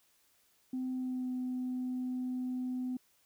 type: tone with pitch glide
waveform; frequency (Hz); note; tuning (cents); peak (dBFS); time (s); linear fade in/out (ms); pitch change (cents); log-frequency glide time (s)
sine; 256.8 to 253; C4 to B3; -32 to +42; -32; 0.73-2.97; 5; -26; 0.91-1.3
effects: tanh soft clip ceiling -30 dBFS + white hiss -70 dBFS RMS until 3.25 s